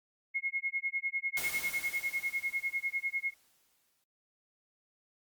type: tone with tremolo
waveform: sine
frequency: 2162 Hz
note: C#7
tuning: 44 cents flat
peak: -28 dBFS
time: 0.34-3.34 s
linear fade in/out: 20 ms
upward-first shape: sine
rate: 10 Hz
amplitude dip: 100%
type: noise with exponential decay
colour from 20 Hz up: white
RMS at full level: -37 dBFS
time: 1.37-4.04 s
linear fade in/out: 1 ms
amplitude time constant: 580 ms
effects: Opus 48 kbps